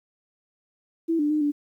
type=tone with pitch steps; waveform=sine; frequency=329.5 / 295.6 / 304.1 / 291.7 Hz; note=E4 / D4 / D#4 / D4; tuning=-1 / +11 / -40 / -12 cents; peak=-20 dBFS; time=1.08-1.52 s; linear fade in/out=20 ms; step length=110 ms; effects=10-bit